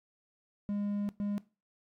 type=tone bursts at uneven times; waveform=triangle; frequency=204.2 Hz; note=G#3; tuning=29 cents flat; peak=-29 dBFS; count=2; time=0.69-1.09 / 1.2-1.38 s; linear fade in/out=0 ms; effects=noise-tail reverb RT60 0.3 s tail -19 dB re dry + AAC 48 kbps

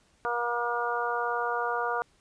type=harmonic tone; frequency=238.5 Hz; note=A#3; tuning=40 cents sharp; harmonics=2 / 3 / 4 / 5 / 6; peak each=-33 / -33 / -33 / -33 / -33 dBFS; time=0.25-2.02 s; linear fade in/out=0 ms; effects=pink hiss -65 dBFS RMS until 2.2 s + resampled to 22050 Hz

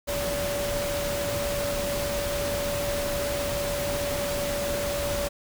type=tone in noise; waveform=sine; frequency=574 Hz; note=D5; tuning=40 cents flat; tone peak=-28 dBFS; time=0.07-5.29 s; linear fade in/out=20 ms; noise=pink; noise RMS=-31 dBFS; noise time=0.07-5.29 s; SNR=0 dB; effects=none

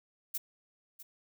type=noise with echo; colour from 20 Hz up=violet; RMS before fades=-34 dBFS; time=0.34-0.38 s; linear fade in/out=10 ms; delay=650 ms; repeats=1; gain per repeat=-14 dB; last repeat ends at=1.03 s; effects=none

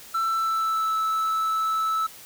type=tone with pitch glide; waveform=triangle; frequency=1336 to 1309.3 Hz; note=E6 to E6; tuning=+23 to -12 cents; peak=-20 dBFS; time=0.14-2.07 s; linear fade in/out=10 ms; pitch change=-35 cents; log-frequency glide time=0.25-0.92 s; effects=white hiss -45 dBFS RMS until 2.25 s

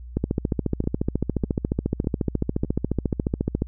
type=two click trains; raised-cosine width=3 ms; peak=-9 / -18 dBFS; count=50 / 4; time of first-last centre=0.17-3.621 / 0.84-2.647 s; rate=14.2 / 1.66 Hz; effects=added 60 Hz sine -36 dBFS peak until 3.67 s

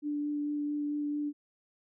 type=tone with vibrato; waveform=sine; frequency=293.7 Hz; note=D4; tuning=in tune; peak=-30 dBFS; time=0.02-1.33 s; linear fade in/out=50 ms; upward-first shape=sine; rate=4.5 Hz; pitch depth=9 cents each way; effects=none

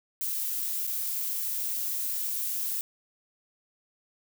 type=noise with dropouts; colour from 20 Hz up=violet; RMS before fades=-31 dBFS; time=0.21-2.81 s; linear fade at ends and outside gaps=0 ms; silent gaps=0.867-0.875 s; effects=none

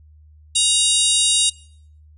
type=harmonic tone; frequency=945 Hz; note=A#5; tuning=23 cents sharp; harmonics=3 / 4 / 5 / 6 / 7 / 8 / 9 / 10; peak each=-26 / -19 / -28 / -30 / -27 / -21 / -29 / -20 dBFS; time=0.55-1.5 s; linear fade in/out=10 ms; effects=noise-tail reverb RT60 0.6 s tail -21 dB re dry + added 76 Hz sine -45 dBFS peak until 2.17 s

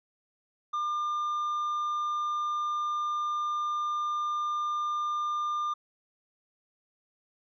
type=tone; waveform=triangle; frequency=1200 Hz; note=D6; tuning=37 cents sharp; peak=-26 dBFS; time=0.73-5.74 s; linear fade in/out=10 ms; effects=resampled to 16000 Hz

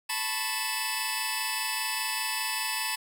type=tone cluster; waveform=15% pulse; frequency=878 / 991 / 1089 / 2609 / 4750 Hz; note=A5 / B5 / C#6 / E7 / D8; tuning=-4 / +6 / -31 / -18 / +19 cents; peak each=-28 / -29 / -34 / -26 / -30 dBFS; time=0.09-2.96 s; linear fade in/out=10 ms; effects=none

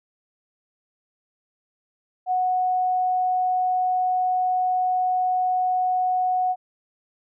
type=tone; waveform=sine; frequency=736 Hz; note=F#5; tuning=9 cents flat; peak=-19 dBFS; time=2.26-6.56 s; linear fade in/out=50 ms; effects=none

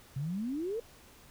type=exponential sweep; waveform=sine; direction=up; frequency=129.1 to 480 Hz; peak=-32 dBFS; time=0.16-0.8 s; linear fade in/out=5 ms; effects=pink hiss -57 dBFS RMS until 1.3 s

